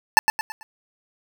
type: tone with echo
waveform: 25% pulse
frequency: 880 Hz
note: A5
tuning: in tune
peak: -4 dBFS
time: 0.17-0.19 s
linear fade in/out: 0 ms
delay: 110 ms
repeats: 4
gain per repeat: -8 dB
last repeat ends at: 0.63 s
effects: none